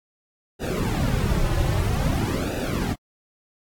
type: noise with flanger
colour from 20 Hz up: brown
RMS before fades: -23 dBFS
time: 0.59-2.96 s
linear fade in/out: 50 ms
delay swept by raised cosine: 0.92 to 4.42 ms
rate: 0.51 Hz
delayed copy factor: -0.95
effects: AAC 64 kbps